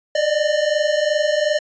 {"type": "tone pair together", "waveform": "square", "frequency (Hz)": [587.3, 610], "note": ["D5", "D#5"], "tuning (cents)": [0, -34], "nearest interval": "minor second", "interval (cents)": 66, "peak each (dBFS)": [-21, -19], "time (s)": [0.15, 1.59], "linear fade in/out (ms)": 5, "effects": ["resampled to 16000 Hz"]}